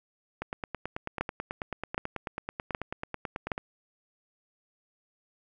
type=two click trains; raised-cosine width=0.5 ms; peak=-13 / -18 dBFS; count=4 / 30; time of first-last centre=1.21-3.518 / 0.42-3.579 s; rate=1.3 / 9.18 Hz; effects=none